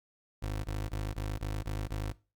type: tone bursts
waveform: 25% pulse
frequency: 51.8 Hz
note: G#1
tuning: 4 cents flat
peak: -29 dBFS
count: 7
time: 0.42-2.122 s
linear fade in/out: 10 ms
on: 220 ms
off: 27 ms
effects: noise-tail reverb RT60 0.3 s tail -20 dB re dry + Opus 48 kbps